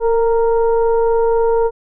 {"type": "tone with frequency modulation", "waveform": "sine", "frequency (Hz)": 458.1, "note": "A#4", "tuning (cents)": -30, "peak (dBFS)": -11, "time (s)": [0, 1.71], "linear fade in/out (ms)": 50, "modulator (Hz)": 470, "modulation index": 0.7, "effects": []}